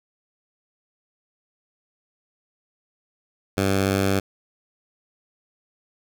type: tone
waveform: 10% pulse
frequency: 97.3 Hz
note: G2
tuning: 12 cents flat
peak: -11 dBFS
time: 3.57-4.2 s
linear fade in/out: 10 ms
effects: none